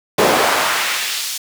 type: noise with high-pass filter sweep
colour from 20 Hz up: brown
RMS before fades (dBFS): -17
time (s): 0.18-1.38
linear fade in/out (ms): 5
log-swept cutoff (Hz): 410 to 5300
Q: 0.93
effects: none